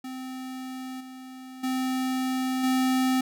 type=tone with level steps; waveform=square; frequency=258.8 Hz; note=C4; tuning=19 cents flat; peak=-35 / -41 / -26 / -22 dBFS; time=0.04-3.21 s; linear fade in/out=5 ms; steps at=1 / 1.63 / 2.63 s; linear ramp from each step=10 ms; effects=none